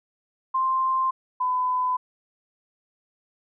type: tone pair in turn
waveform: sine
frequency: 1048 / 1006.3 Hz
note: C6 / B5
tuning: +2 / +32 cents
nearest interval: minor second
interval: 70 cents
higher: first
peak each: -20 / -21 dBFS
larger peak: first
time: 0.54-1.11 / 1.4-1.97 s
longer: neither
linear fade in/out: 10 ms
effects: none